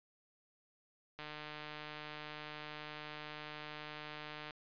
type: click train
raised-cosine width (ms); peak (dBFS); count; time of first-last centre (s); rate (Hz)
0.3; -30; 502; 1.19-4.508; 151
effects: resampled to 11025 Hz